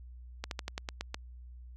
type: slowing click train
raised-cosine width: 0.2 ms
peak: -18 dBFS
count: 8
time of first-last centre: 0.44-1.144 s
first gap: 72 ms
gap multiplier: 1.11
effects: added 61 Hz sine -46 dBFS peak until 1.76 s